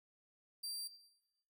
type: tone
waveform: sawtooth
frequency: 4706 Hz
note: D8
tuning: 3 cents sharp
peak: -38 dBFS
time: 0.63-0.88 s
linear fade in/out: 10 ms
effects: noise-tail reverb RT60 1.0 s tail -17 dB re dry